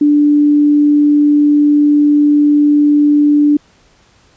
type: tone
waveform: sine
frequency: 293.7 Hz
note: D4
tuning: in tune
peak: -6 dBFS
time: 0.01-3.57 s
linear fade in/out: 5 ms
effects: pink hiss -50 dBFS RMS until 4.36 s + resampled to 16000 Hz